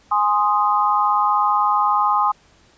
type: chord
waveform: sine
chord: Ab major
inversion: none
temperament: equal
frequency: 830.6 / 1046.5 / 1244.5 Hz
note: Ab5 / C6 / Eb6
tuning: 0 / 0 / 0 cents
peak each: -19 dBFS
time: 0.11-2.32 s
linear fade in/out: 10 ms
effects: pink hiss -54 dBFS RMS until 2.77 s + resampled to 16000 Hz